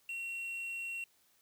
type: tone with quantisation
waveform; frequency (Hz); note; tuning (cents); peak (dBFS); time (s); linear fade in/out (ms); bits
triangle; 2732; F7; -39; -36; 0.09-1.04; 2; 10
effects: white hiss -70 dBFS RMS until 1.41 s